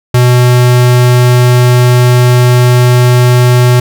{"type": "tone", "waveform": "square", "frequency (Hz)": 123.7, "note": "B2", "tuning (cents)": 3, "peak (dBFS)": -4, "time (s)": [0.14, 3.8], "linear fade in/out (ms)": 5, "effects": []}